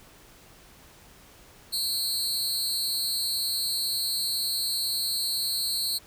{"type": "tone with amplitude modulation", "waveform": "sawtooth", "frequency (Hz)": 4248, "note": "C8", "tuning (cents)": 25, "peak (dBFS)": -19, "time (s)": [1.72, 5.99], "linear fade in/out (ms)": 20, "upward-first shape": "sine", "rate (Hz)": 290, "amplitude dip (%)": 95, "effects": ["pink hiss -53 dBFS RMS until 6.06 s"]}